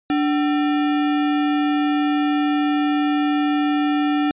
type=tone with sample-and-hold; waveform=sine; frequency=293.5 Hz; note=D4; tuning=1 cent flat; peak=-16 dBFS; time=0.1-4.31 s; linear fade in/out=0 ms; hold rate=1050 Hz; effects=resampled to 8000 Hz